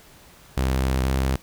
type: tone pair in turn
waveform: sawtooth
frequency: 65.41 / 66.09 Hz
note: C2 / C2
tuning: 0 / +18 cents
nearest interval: unison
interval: 18 cents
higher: second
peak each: -16 dBFS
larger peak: neither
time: 0.57-1.03 / 1.03-1.36 s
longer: first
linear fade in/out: 5 ms
effects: pink hiss -50 dBFS RMS until 1.42 s